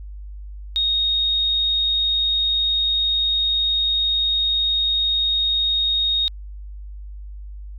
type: tone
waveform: sine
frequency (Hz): 3729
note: A#7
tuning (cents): 0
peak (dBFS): -17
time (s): 0.76-6.28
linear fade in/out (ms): 0
effects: added 50 Hz sine -32 dBFS peak until 7.78 s